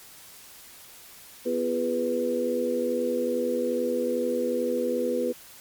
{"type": "harmonic tone with a mistuned harmonic", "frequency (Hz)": 82.41, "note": "E2", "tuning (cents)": 0, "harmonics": [3, 4, 5, 6], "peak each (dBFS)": [-30, -32, -31, -26], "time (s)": [1.45, 5.33], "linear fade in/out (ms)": 20, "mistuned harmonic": 4, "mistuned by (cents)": 57, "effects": ["white hiss -48 dBFS RMS until 5.6 s", "MP3 96 kbps"]}